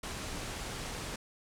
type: low-pass noise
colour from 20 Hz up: pink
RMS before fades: -40 dBFS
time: 0.03-1.16 s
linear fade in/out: 5 ms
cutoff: 10000 Hz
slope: 24 dB/octave
effects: none